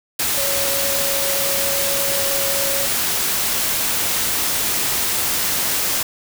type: tone in noise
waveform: sine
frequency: 555 Hz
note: C#5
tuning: 2 cents sharp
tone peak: -25 dBFS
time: 0.37-2.86 s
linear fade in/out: 5 ms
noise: white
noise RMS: -20 dBFS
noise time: 0.19-6.03 s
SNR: -8 dB
effects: none